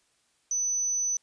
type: tone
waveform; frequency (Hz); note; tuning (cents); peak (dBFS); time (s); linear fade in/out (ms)
sine; 6000; F#8; +23; -25; 0.51-1.17; 2
effects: white hiss -69 dBFS RMS until 1.22 s + resampled to 22050 Hz